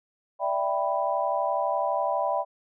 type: chord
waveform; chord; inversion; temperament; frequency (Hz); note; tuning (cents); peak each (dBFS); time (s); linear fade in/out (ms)
sine; E minor seventh; third; equal; 587.3 / 659.3 / 784 / 987.8; D5 / E5 / G5 / B5; 0 / 0 / 0 / 0; -29; 0.39-2.45; 50
effects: none